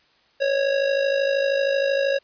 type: tone with amplitude modulation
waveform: square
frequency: 551 Hz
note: C#5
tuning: 11 cents flat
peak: -17 dBFS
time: 0.4-2.19 s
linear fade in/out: 20 ms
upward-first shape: sine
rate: 52.9 Hz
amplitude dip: 60%
effects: white hiss -60 dBFS RMS until 2.23 s + resampled to 11025 Hz